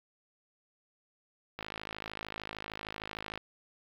click train, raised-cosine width 0.3 ms, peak -22 dBFS, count 96, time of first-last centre 1.59-3.376 s, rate 53.2 Hz, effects low-pass 5000 Hz 12 dB/octave + 8-bit

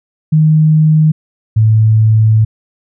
sine tone pair in turn, 155.56 / 109.71 Hz, D#3 / A2, 0 / -5 cents, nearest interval tritone, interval 605 cents, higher first, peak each -5 dBFS, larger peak neither, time 0.32-1.12 / 1.56-2.45 s, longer second, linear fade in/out 10 ms, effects none

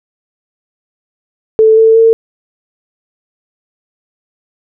sine tone with pitch steps, 440 / 446.1 / 452.4 Hz, A4 / A4 / A4, 0 / +24 / +48 cents, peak -3 dBFS, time 1.59-2.13 s, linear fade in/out 0 ms, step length 180 ms, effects none

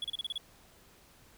triangle tone bursts, 3376 Hz, G#7, 28 cents sharp, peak -31 dBFS, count 7, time 0.02-0.379 s, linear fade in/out 2 ms, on 23 ms, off 33 ms, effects pink hiss -60 dBFS RMS until 1.37 s

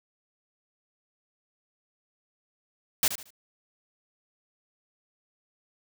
white noise with echo, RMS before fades -22 dBFS, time 3.03-3.08 s, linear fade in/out 2 ms, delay 75 ms, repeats 3, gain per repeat -11 dB, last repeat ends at 3.305 s, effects none

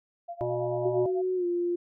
sine tone with tremolo, 689 Hz, F5, 24 cents flat, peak -33 dBFS, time 0.28-1.22 s, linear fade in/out 10 ms, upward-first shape sine, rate 9.1 Hz, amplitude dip 90%
harmonic tone, 121.2 Hz, B2, 32 cents flat, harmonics 1 / 3 / 5 / 7 / 8, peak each -35 / -31 / -30 / -43 / -43 dBFS, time 0.41-1.06 s, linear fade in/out 0 ms
sine tone with pitch glide, 370 to 349.2 Hz, F#4 to F4, 0 to 0 cents, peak -25 dBFS, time 0.85-1.76 s, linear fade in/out 10 ms, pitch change -100 cents, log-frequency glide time 1.35-1.46 s
effects none

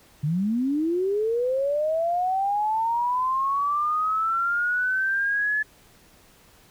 sine linear sweep, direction up, 140 to 1725 Hz, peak -21 dBFS, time 0.23-5.63 s, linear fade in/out 10 ms, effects pink hiss -55 dBFS RMS until 6.7 s

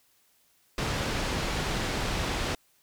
pink low-pass noise, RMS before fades -30 dBFS, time 0.78-2.55 s, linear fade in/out 2 ms, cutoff 5500 Hz, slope 12 dB/octave, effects white hiss -66 dBFS RMS until 2.82 s

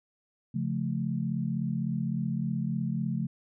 sine chord, Db augmented, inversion none, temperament equal with one note detuned, 138.59 / 174.61 / 218.2 Hz, Db3 / F3 / A3, 0 / 0 / -14 cents, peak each -32 dBFS, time 0.54-3.27 s, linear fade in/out 10 ms, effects none

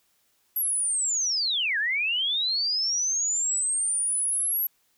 sine linear two-way sweep, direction down then up, 11760 to 1600 to 11760 Hz, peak -23 dBFS, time 0.56-4.67 s, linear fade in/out 5 ms, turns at 1.78 s, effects white hiss -68 dBFS RMS until 4.97 s

